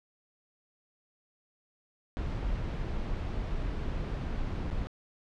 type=noise with dropouts; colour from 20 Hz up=brown; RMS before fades=-33 dBFS; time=2.17-4.87 s; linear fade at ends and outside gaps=0 ms; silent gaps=4.702-4.71 s; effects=low-pass 4000 Hz 12 dB/octave